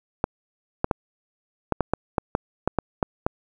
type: clicks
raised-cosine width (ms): 1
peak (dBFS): -6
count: 12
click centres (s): 0.241 / 0.844 / 0.912 / 1.723 / 1.807 / 1.936 / 2.182 / 2.351 / 2.676 / 2.787 / 3.028 / 3.265
effects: 8-bit